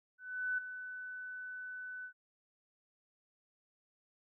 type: tone with ADSR envelope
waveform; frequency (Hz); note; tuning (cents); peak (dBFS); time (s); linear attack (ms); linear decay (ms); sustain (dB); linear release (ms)
sine; 1500; F#6; +23; -31; 0.18-2.13; 400; 8; -11; 85
effects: none